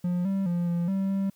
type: tone with pitch steps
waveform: triangle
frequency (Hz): 177.3 / 194.6 / 173.8 / 172.1 / 193.6 / 195.1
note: F3 / G3 / F3 / F3 / G3 / G3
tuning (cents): +26 / -12 / -8 / -25 / -21 / -8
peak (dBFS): -22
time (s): 0.04-1.3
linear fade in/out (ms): 5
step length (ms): 210
effects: white hiss -64 dBFS RMS until 1.35 s